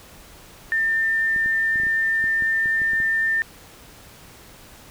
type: tone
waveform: sine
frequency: 1798 Hz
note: A6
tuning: 37 cents sharp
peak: -18 dBFS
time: 0.72-3.42 s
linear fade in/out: 0 ms
type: clicks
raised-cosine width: 3 ms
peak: -25 dBFS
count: 12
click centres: 1.362 / 1.46 / 1.758 / 1.8 / 1.835 / 1.868 / 2.241 / 2.423 / 2.658 / 2.818 / 2.934 / 3.002 s
effects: pink hiss -46 dBFS RMS until 4.9 s